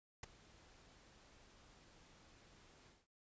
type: noise with ADSR envelope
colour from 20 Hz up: pink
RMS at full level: -44 dBFS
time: 0.23-3.07 s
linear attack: 4 ms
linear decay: 13 ms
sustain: -21 dB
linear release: 190 ms
effects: resampled to 16000 Hz